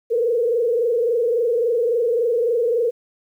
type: tone with frequency modulation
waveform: sine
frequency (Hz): 470.4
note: A#4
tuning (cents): +16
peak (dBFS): -16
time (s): 0.1-2.91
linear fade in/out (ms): 20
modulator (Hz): 23.6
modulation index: 1.2
effects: 9-bit